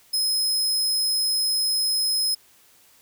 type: tone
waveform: sawtooth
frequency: 5120 Hz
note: D#8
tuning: 49 cents sharp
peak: -18 dBFS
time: 0.13-2.35 s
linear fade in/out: 10 ms
effects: white hiss -56 dBFS RMS until 3.01 s